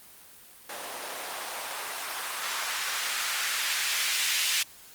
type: noise with band-pass filter sweep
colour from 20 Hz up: blue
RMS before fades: -31 dBFS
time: 0.69-4.63 s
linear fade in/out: 5 ms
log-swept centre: 570 to 2600 Hz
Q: 1.1
effects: white hiss -51 dBFS RMS until 4.94 s + Opus 32 kbps